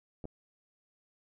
clicks, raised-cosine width 2 ms, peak -29 dBFS, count 2, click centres 0.242 / 0.254 s, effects none

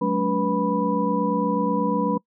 sine tone cluster, 186.1 / 214.3 / 284.7 / 489.1 / 985 Hz, F#3 / A3 / C#4 / B4 / B5, +10 / -45 / +46 / -17 / -5 cents, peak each -26 dBFS, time 0.01-2.18 s, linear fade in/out 10 ms, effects noise-tail reverb RT60 0.1 s tail -24 dB re dry

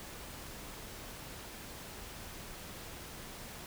silence, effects pink hiss -47 dBFS RMS until 3.66 s

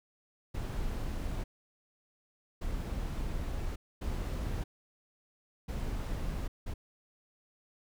brown noise bursts at uneven times, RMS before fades -35 dBFS, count 5, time 0.54-1.44 / 2.61-3.76 / 4.01-4.64 / 5.68-6.48 / 6.66-6.74 s, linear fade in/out 10 ms, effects none

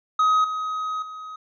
triangle tone with level steps, 1263 Hz, D#6, 26 cents sharp, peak -14 / -23 / -32 dBFS, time 0.19-1.36 s, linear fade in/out 5 ms, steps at 0.44 / 1.02 s, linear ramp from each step 5 ms, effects resampled to 16000 Hz

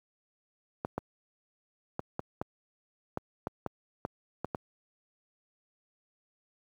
clicks, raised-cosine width 1 ms, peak -18 dBFS, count 11, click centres 0.849 / 0.98 / 1.994 / 2.194 / 2.415 / 3.174 / 3.471 / 3.663 / 4.051 / 4.446 / 4.548 s, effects high-pass 80 Hz 12 dB/octave + 10-bit

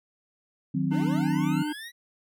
sine chord, C diminished, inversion first, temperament equal with one note detuned, 155.56 / 184.25 / 261.6 Hz, Eb3 / Gb3 / C4, 0 / -7 / 0 cents, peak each -28 dBFS, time 0.74-1.63 s, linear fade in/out 10 ms
25% pulse linear sweep, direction up, 180.6 to 1964 Hz, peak -34 dBFS, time 0.9-1.92 s, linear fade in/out 50 ms
harmonic tone, 300 Hz, D4, 37 cents sharp, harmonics 1 / 3 / 5 / 7 / 9 / 10, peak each -28 / -37 / -44 / -47 / -50 / -51 dBFS, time 0.91-1.73 s, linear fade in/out 10 ms
effects none

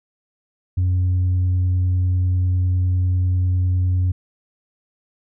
sine tone, 91 Hz, F#2, 28 cents flat, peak -13 dBFS, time 0.77-4.12 s, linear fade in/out 10 ms, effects tanh soft clip ceiling -14 dBFS

